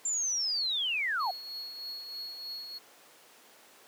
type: linear sweep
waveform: sine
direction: down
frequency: 7350 to 679 Hz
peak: -28 dBFS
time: 0.05-1.31 s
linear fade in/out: 5 ms
type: tone with tremolo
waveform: triangle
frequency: 4334 Hz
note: C#8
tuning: 40 cents flat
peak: -35 dBFS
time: 1.19-2.79 s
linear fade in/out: 20 ms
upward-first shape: triangle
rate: 3.2 Hz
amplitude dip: 50%
effects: pink hiss -56 dBFS RMS until 3.87 s + high-pass 400 Hz 12 dB/octave